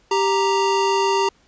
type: tone pair together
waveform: square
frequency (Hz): 392.5 / 931.5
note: G4 / A#5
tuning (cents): +2 / -2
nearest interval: octave + minor third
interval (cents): 1496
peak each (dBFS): -20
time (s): 0.11-1.29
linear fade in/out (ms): 5
effects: pink hiss -58 dBFS RMS until 1.47 s + resampled to 16000 Hz